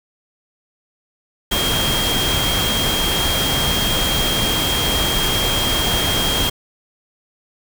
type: tone in noise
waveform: sine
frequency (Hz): 3230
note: G#7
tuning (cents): -49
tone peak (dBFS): -20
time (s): 1.51-6.5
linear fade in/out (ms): 10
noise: pink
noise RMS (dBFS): -20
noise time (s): 1.51-6.5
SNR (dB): -3
effects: none